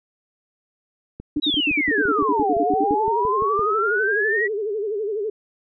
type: click train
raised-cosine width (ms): 3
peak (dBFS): -21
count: 15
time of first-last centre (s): 1.2-3.593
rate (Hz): 5.85
type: tone bursts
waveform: sine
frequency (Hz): 296.7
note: D4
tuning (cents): +18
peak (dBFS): -19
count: 16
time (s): 1.36-2.945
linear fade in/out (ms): 5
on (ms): 40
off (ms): 63
type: exponential two-way sweep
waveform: sine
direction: down then up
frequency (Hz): 3951 to 675 to 1960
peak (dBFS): -19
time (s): 1.42-4.48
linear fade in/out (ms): 20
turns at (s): 2.56
type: tone with vibrato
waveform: sine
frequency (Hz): 420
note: G#4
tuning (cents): +19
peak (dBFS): -22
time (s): 1.91-5.3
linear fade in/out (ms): 5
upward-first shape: sine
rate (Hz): 12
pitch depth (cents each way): 110
effects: none